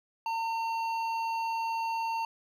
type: tone with hard clipping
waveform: triangle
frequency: 909 Hz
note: A#5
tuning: 44 cents flat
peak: -31 dBFS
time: 0.26-2.25 s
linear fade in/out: 2 ms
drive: 13 dB
effects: none